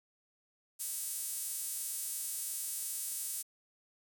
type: tone with high-pass filter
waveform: sawtooth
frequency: 322.9 Hz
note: E4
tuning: 36 cents flat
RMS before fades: -39 dBFS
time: 0.79-3.43 s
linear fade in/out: 20 ms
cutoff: 9200 Hz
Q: 1.7
effects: 10-bit